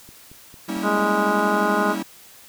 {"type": "click train", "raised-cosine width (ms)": 3, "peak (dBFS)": -32, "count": 5, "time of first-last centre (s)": [0.09, 0.993], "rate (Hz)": 4.43}
{"type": "chord", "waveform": "45% pulse", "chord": "G diminished seventh", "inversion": "none", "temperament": "equal with one note detuned", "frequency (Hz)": [196, 233.1, 277.2, 323.4], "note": ["G3", "Bb3", "Db4", "Fb4"], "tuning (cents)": [0, 0, 0, -33], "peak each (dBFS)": [-30, -32, -32, -29], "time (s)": [0.68, 2.03], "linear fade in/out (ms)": 10}
{"type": "harmonic tone", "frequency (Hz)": 207.7, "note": "G#3", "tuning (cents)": 0, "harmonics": [1, 2, 3, 4, 5, 6, 7], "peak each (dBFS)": [-26, -26, -26, -26, -26, -26, -26], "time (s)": [0.82, 1.96], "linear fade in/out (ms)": 50}
{"effects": ["white hiss -47 dBFS RMS until 2.48 s"]}